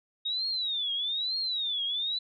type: tone with vibrato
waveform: sine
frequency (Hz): 3729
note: A#7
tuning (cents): 0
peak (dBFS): -28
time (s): 0.25-2.19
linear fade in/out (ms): 10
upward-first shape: triangle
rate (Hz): 1.1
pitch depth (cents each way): 250
effects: none